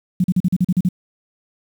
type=tone bursts; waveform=sine; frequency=181.1 Hz; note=F#3; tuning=37 cents flat; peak=-12 dBFS; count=9; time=0.2-0.889 s; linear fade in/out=5 ms; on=41 ms; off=40 ms; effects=7-bit